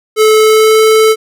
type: tone with pitch glide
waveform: square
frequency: 433.6 to 437.9 Hz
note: A4 to A4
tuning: -25 to -8 cents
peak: -5 dBFS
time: 0.16-1.16 s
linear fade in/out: 50 ms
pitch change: +17 cents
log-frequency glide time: 0.37-0.81 s
effects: none